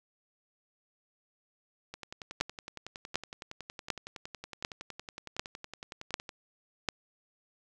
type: two click trains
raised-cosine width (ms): 0.2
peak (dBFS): -11 / -24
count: 7 / 48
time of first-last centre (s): 2.41-6.888 / 1.94-6.292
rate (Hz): 1.34 / 10.8
effects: none